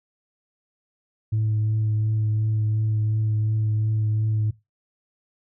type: tone with vibrato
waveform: sine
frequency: 108.3 Hz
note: A2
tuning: 27 cents flat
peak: -18 dBFS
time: 1.32-4.51 s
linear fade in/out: 10 ms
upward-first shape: triangle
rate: 2.8 Hz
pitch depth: 18 cents each way
effects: noise-tail reverb RT60 0.2 s tail -18 dB re dry + tanh soft clip ceiling -17 dBFS